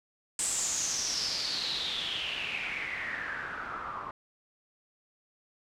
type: noise with low-pass filter sweep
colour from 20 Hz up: white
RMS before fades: -34 dBFS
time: 0.39-4.11 s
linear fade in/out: 2 ms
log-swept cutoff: 8200 to 1100 Hz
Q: 6.9
effects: none